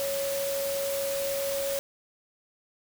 sine tone in noise, 554.4 Hz, C#5, in tune, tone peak -28 dBFS, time 0-1.79 s, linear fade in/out 0 ms, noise white, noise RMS -35 dBFS, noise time 0-1.79 s, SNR +4 dB, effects none

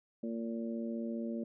harmonic tone, 114.9 Hz, A#2, 25 cents flat, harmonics 2 / 3 / 4 / 5, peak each -36 / -43 / -47 / -45 dBFS, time 0.23-1.44 s, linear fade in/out 5 ms, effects none

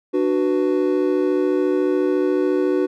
triangle chord, B minor, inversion first, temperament just, 296.3 / 370.4 / 493.9 Hz, D4 / F#4 / B4, +15 / +2 / 0 cents, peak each -19 / -17 / -22 dBFS, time 0.13-2.87 s, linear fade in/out 20 ms, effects none

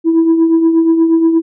sine tone with tremolo, 328.2 Hz, E4, 8 cents flat, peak -3 dBFS, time 0.04-1.42 s, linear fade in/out 50 ms, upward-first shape triangle, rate 8.4 Hz, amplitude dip 60%, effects tanh soft clip ceiling -4 dBFS

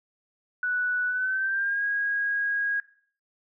sine tone with pitch glide, 1480 to 1642.2 Hz, F#6 to G#6, 0 to -20 cents, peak -24 dBFS, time 0.63-2.8 s, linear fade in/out 2 ms, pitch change +180 cents, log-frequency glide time 1.07-1.84 s, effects noise-tail reverb RT60 0.5 s tail -18 dB re dry

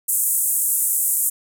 pink band-pass noise, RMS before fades -20 dBFS, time 0.08-1.3 s, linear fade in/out 10 ms, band 7900 to 15000 Hz, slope 48 dB/octave, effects none

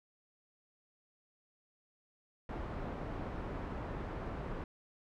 pink low-pass noise, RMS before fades -41 dBFS, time 2.49-4.64 s, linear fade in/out 2 ms, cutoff 1200 Hz, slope 12 dB/octave, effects none

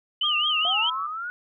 sine tone with vibrato, 2956 Hz, F#7, 2 cents flat, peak -21 dBFS, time 0.21-0.9 s, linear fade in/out 5 ms, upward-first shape triangle, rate 4.7 Hz, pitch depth 180 cents each way
sine tone with pitch glide, 1212 to 1306.5 Hz, D#6 to E6, -46 to -16 cents, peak -28 dBFS, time 0.23-1.07 s, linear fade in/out 10 ms, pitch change +130 cents, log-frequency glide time 0.42-0.87 s
sine linear sweep, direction up, 682 to 1484 Hz, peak -29 dBFS, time 0.65-1.3 s, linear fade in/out 0 ms
effects none

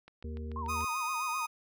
click train, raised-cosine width 0.3 ms, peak -35 dBFS, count 6, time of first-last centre 0.08-0.808 s, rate 6.87 Hz
harmonic tone, 77.8 Hz, D#2, in tune, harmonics 1 / 3 / 5 / 6, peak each -37 / -44 / -50 / -49 dBFS, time 0.24-0.85 s, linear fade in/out 5 ms
sine tone with vibrato, 998 Hz, B5, 18 cents sharp, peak -36 dBFS, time 0.56-1.46 s, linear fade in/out 2 ms, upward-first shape sine, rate 7.7 Hz, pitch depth 160 cents each way
30% pulse tone, 1244.5 Hz, D#6, in tune, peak -30 dBFS, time 0.68-1.47 s, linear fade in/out 20 ms
effects none

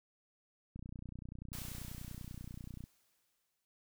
click train, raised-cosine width 5 ms, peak -34 dBFS, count 64, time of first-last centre 0.76-2.839 s, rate 30.3 Hz
white noise with exponential decay, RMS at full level -46 dBFS, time 1.53-3.65 s, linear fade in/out 0 ms, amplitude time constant 460 ms
effects none

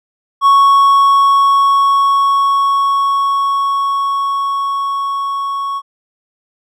triangle tone with level ramp, 1108.7 Hz, C#6, in tune, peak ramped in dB -3 to -15 dBFS, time 0.41-5.82 s, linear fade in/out 50 ms, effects none

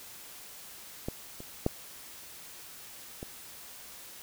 clicks, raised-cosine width 2 ms, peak -19 / -29 / -12 / -25 dBFS, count 4, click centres 1.085 / 1.404 / 1.664 / 3.229 s, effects white hiss -48 dBFS RMS until 4.22 s

